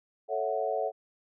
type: chord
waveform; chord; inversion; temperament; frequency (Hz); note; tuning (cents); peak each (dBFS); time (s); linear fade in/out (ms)
sine; F# minor seventh; first; equal; 440 / 554.4 / 659.3 / 740; A4 / C#5 / E5 / F#5; 0 / 0 / 0 / 0; -33; 0.28-0.92; 50
effects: none